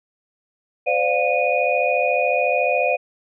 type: tone cluster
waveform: sine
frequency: 512 / 586 / 707 / 2471 Hz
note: C5 / D5 / F5 / D#7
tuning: -38 / -4 / +21 / -13 cents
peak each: -22 dBFS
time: 0.86-2.97 s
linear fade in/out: 20 ms
effects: none